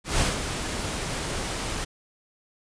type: noise with ADSR envelope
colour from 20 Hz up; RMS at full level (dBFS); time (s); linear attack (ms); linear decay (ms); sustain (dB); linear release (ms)
pink; -22; 0.04-1.85; 160; 160; -8; 13
effects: resampled to 22050 Hz